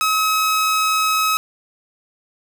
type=tone; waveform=sawtooth; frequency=1279 Hz; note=D#6; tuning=47 cents sharp; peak=-12 dBFS; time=0.01-1.37 s; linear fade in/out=0 ms; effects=none